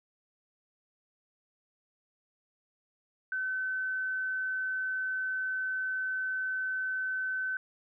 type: tone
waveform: sine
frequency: 1523 Hz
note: F#6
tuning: 50 cents sharp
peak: -30 dBFS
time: 3.32-7.57 s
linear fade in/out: 2 ms
effects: none